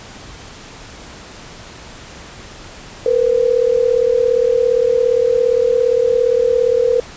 sine tone pair together, 464.6 / 502 Hz, A#4 / B4, -6 / +28 cents, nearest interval minor second, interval 134 cents, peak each -14 dBFS, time 3.06-7 s, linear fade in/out 2 ms, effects pink hiss -36 dBFS RMS until 7.16 s + resampled to 16000 Hz

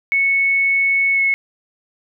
sine tone with pitch glide, 2208 to 2190 Hz, C#7 to C#7, -7 to -22 cents, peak -13 dBFS, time 0.12-1.34 s, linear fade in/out 0 ms, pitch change -15 cents, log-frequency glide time 1.13-1.2 s, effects none

